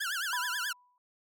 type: tone with vibrato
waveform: sawtooth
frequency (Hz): 1531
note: G6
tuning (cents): -41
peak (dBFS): -28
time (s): 0-0.73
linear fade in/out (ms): 10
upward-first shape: triangle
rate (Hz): 9.3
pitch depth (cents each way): 250
type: tone with exponential decay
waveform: sine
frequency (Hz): 987.8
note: B5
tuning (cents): 0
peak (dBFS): -31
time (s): 0.33-0.98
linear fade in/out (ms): 1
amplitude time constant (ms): 140
effects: none